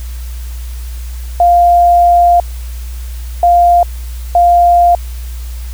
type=tone bursts at uneven times; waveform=sine; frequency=698.5 Hz; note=F5; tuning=in tune; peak=-4 dBFS; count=3; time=1.4-2.4 / 3.43-3.83 / 4.35-4.95 s; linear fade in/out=2 ms; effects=added 60 Hz sine -20 dBFS peak until 5.73 s + white hiss -37 dBFS RMS until 5.73 s